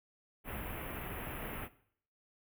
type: band-stop noise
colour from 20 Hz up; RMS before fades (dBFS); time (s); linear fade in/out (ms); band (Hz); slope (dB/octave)
pink; -42; 0.44-1.69; 50; 2900 to 11000; 48
effects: noise-tail reverb RT60 0.6 s tail -17 dB re dry